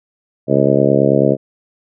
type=harmonic tone; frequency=69.3 Hz; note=C#2; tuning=in tune; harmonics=2 / 3 / 4 / 5 / 6 / 7 / 8 / 9; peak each=-18 / -18 / -18 / -18 / -18 / -18 / -18 / -18 dBFS; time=0.47-1.37 s; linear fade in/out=50 ms; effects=none